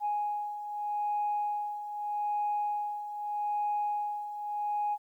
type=beating tone pair; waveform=sine; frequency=830.6 / 831.41 Hz; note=G#5 / G#5; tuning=0 / +2 cents; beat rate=0.81 Hz; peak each=-36 / -30 dBFS; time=0-4.98 s; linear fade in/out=50 ms; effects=tanh soft clip ceiling -23 dBFS + 11-bit